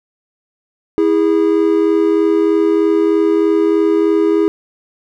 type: tone pair together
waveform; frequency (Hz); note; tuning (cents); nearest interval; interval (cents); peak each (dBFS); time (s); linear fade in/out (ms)
triangle; 326.7 / 409.9; E4 / G#4; -15 / -23; major third; 392; -11; 0.98-4.48; 0
effects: none